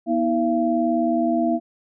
sine tone cluster, 242.3 / 321.5 / 680 Hz, B3 / E4 / F5, -33 / -43 / -46 cents, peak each -22 dBFS, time 0.06-1.6 s, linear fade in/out 50 ms, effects none

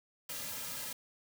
white noise with comb filter, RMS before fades -41 dBFS, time 0.29-0.93 s, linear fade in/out 5 ms, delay 2.7 ms, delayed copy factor -0.95, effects none

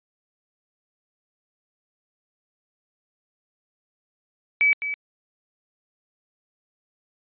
sine tone with echo, 2291 Hz, D7, 44 cents flat, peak -15 dBFS, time 4.61-4.73 s, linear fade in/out 0 ms, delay 210 ms, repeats 1, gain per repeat -10 dB, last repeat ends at 4.94 s, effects resampled to 8000 Hz

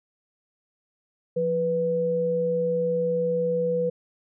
sine tone pair together, 172.9 / 492.9 Hz, F3 / B4, -17 / -3 cents, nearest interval octave + tritone, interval 1814 cents, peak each -30 / -22 dBFS, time 1.36-3.9 s, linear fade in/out 10 ms, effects none

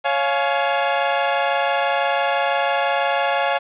sawtooth chord, Db major, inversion none, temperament equal with one note detuned, 554.4 / 698.5 / 844.6 Hz, Db5 / F5 / Ab5, 0 / 0 / +29 cents, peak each -18 dBFS, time 0.04-3.59 s, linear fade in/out 20 ms, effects resampled to 8000 Hz + 8-bit

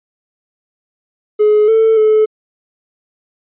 triangle tone with pitch steps, 422.8 / 444.9 / 432.2 Hz, G#4 / A4 / A4, +31 / +19 / -31 cents, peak -4 dBFS, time 1.39-2.26 s, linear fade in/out 20 ms, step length 290 ms, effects tanh soft clip ceiling -3 dBFS + resampled to 8000 Hz

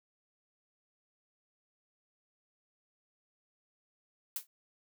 blue noise with exponential decay, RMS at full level -32 dBFS, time 4.36-4.47 s, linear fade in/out 2 ms, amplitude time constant 22 ms, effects none

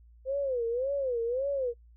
sine tone with vibrato, 510 Hz, C5, 44 cents flat, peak -27 dBFS, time 0.25-1.74 s, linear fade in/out 50 ms, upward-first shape sine, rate 1.8 Hz, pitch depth 180 cents each way, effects noise-tail reverb RT60 0.1 s tail -25 dB re dry + added 58 Hz sine -53 dBFS peak until 1.96 s

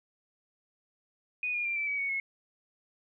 sine tone with pitch steps, 2478 / 2426 / 2374 / 2324 / 2275 / 2227 / 2180 Hz, D#7 / D#7 / D7 / D7 / C#7 / C#7 / C#7, -8 / -44 / +18 / -19 / +44 / +7 / -29 cents, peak -29 dBFS, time 1.43-2.2 s, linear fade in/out 2 ms, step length 110 ms, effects none

